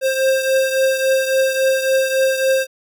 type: beating tone pair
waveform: square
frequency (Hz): 529 / 532.6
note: C5 / C5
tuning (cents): +19 / +31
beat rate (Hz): 3.6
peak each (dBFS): -16 / -22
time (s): 0.01-2.67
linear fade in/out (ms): 50
effects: none